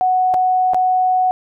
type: tone with dropouts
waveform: sine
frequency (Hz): 740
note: F#5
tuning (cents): 0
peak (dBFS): -12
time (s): 0.01-1.31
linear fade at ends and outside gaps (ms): 0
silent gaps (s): 0.339-0.343 / 0.735-0.745
effects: none